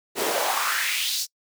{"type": "noise with high-pass filter sweep", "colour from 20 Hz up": "pink", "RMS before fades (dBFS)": -25, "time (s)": [0.15, 1.27], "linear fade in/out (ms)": 50, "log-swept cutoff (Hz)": [330, 5600], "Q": 2.9, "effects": ["noise-tail reverb RT60 0.1 s tail -25 dB re dry"]}